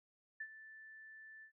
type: tone with ADSR envelope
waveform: sine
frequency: 1760 Hz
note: A6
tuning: in tune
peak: -40 dBFS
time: 0.4-1.52 s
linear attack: 7 ms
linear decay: 62 ms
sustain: -13 dB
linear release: 90 ms
effects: none